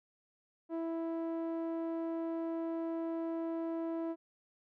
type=tone with low-pass filter; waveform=sawtooth; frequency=329.6 Hz; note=E4; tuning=in tune; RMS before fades=-37 dBFS; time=0.69-4.16 s; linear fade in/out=50 ms; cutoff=720 Hz; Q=0.9; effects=none